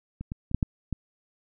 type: clicks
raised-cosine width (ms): 5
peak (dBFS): -23 / -20 / -25 / -9 / -11 / -17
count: 6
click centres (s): 0.21 / 0.319 / 0.514 / 0.546 / 0.628 / 0.927
effects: none